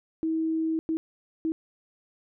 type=tone bursts at uneven times; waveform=sine; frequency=321.4 Hz; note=E4; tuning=44 cents flat; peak=-24 dBFS; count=3; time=0.23-0.79 / 0.89-0.97 / 1.45-1.52 s; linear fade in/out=0 ms; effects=none